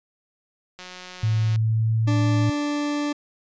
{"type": "click train", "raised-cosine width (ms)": 0.2, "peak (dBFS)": -22, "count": 141, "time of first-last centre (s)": [0.79, 1.559], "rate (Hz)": 182}
{"type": "tone with pitch glide", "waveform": "sine", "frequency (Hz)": [110, 111.79], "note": ["A2", "A2"], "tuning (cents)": [0, 28], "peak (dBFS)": -18, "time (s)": [1.23, 2.5], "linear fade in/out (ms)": 5, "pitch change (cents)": 28, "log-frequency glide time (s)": [1.39, 1.96]}
{"type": "tone", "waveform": "40% pulse", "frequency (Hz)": 292.8, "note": "D4", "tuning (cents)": -5, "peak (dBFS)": -22, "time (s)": [2.07, 3.13], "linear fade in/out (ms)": 10}
{"effects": ["resampled to 16000 Hz"]}